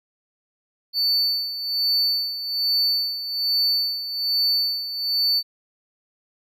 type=tone with tremolo; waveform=triangle; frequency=4500 Hz; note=C#8; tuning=25 cents sharp; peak=-16 dBFS; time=0.93-5.43 s; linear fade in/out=50 ms; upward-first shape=sine; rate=1.2 Hz; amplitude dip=70%; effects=none